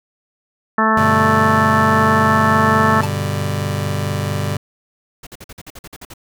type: harmonic tone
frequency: 219.8 Hz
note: A3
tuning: 2 cents flat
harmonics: 1 / 2 / 3 / 4 / 5 / 6 / 7 / 8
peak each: -18 / -24 / -23 / -20 / -18 / -18 / -30 / -20 dBFS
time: 0.78-3.01 s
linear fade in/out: 2 ms
type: chord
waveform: sawtooth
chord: G major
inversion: none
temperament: just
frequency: 98 / 122.5 / 147 Hz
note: G2 / B2 / D3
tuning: 0 / -14 / +2 cents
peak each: -17 / -22 / -18 dBFS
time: 0.97-4.57 s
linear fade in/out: 5 ms
type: tone with exponential decay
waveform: 45% pulse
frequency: 880 Hz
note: A5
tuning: in tune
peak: -18 dBFS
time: 3.03-3.13 s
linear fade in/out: 5 ms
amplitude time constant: 21 ms
type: noise bursts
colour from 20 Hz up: pink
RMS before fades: -35 dBFS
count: 11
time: 5.23-6.138 s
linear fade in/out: 5 ms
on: 38 ms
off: 49 ms
effects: none